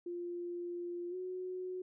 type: tone with pitch glide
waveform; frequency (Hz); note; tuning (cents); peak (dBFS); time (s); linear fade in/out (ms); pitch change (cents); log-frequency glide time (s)
sine; 349.2 to 367.6; F4 to F#4; 0 to -11; -38; 0.06-1.82; 5; +89; 1.1-1.15
effects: none